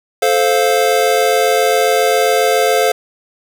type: chord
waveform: square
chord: F major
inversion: first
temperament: just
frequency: 436.5 / 523.8 / 698.5 Hz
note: A4 / C5 / F5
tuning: -14 / +2 / 0 cents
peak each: -16 dBFS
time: 0.22-2.92 s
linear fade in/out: 5 ms
effects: none